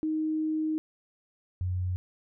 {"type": "tone pair in turn", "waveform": "sine", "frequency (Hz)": [312.4, 91.02], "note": ["D#4", "F#2"], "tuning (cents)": [7, -28], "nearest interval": "octave + major sixth", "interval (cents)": 2135, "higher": "first", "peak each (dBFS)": [-26, -27], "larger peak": "first", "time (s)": [[0.03, 0.78], [1.61, 1.96]], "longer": "first", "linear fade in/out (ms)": 0, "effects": []}